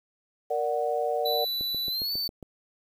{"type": "chord", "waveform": "sine", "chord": "Bb augmented", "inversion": "none", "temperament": "equal", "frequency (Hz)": [466.2, 587.3, 740], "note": ["Bb4", "D5", "F#5"], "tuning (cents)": [0, 0, 0], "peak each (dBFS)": -29, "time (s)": [0.5, 1.45], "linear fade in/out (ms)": 10}
{"type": "tone with pitch glide", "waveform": "square", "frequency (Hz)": [3968, 4532], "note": ["B7", "C#8"], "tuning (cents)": [7, 37], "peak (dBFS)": -28, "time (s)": [1.25, 2.28], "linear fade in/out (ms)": 10, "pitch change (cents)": 230, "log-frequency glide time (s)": [1.89, 2.13]}
{"type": "click train", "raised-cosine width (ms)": 2, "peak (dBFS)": -27, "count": 7, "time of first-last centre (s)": [1.61, 2.427], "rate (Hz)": 7.34}
{"effects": ["9-bit"]}